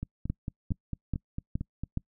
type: two click trains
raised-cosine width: 5 ms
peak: -21 / -17 dBFS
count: 9 / 5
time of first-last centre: 0.03-1.836 / 0.3-1.974 s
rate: 4.43 / 2.39 Hz
effects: noise-tail reverb RT60 0.1 s tail -26 dB re dry